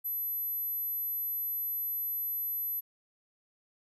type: tone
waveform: sine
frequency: 12000 Hz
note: F#9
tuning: 23 cents sharp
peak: -31 dBFS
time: 0.04-2.81 s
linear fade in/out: 20 ms
effects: none